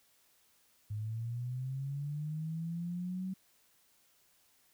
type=linear sweep; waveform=sine; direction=up; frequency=103.7 to 190 Hz; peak=-35 dBFS; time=0.9-3.34 s; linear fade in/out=10 ms; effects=white hiss -69 dBFS RMS until 4.73 s